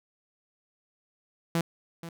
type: tone with echo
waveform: sawtooth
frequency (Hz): 167.4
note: E3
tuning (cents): +27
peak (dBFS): -20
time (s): 1.55-1.61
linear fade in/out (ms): 2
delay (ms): 480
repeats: 1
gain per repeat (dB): -14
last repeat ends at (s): 2.09
effects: none